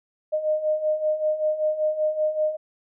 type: beating tone pair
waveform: sine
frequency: 612 / 617.2 Hz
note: D#5 / D#5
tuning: -29 / -14 cents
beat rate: 5.2 Hz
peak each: -27 / -22 dBFS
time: 0.32-2.57 s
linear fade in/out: 20 ms
effects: none